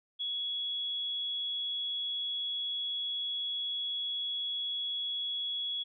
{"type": "tone", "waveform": "sine", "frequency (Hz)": 3358, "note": "G#7", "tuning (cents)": 18, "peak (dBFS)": -32, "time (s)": [0.19, 5.84], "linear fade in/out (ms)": 20, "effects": []}